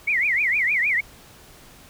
sine tone with vibrato, 2147 Hz, C7, 44 cents sharp, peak -18 dBFS, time 0.07-1.01 s, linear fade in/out 10 ms, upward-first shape triangle, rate 6.5 Hz, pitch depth 270 cents each way, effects pink hiss -48 dBFS RMS until 1.89 s

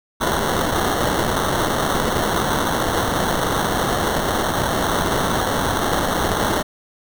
blue noise with sample-and-hold, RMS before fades -20 dBFS, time 0.2-6.63 s, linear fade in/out 20 ms, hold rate 2450 Hz, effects none

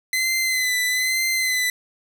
sawtooth tone with vibrato, 2034 Hz, C7, 50 cents flat, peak -16 dBFS, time 0.13-1.7 s, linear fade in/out 2 ms, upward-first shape sine, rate 1.1 Hz, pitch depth 37 cents each way, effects none

